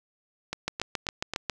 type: two click trains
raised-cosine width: 0.2 ms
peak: -14 / -11 dBFS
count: 4 / 7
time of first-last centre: 0.53-1.336 / 0.68-1.497 s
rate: 3.72 / 7.34 Hz
effects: none